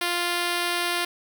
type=tone; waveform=5% pulse; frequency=349.2 Hz; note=F4; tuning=in tune; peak=-12 dBFS; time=0.01-1.05 s; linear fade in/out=5 ms; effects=none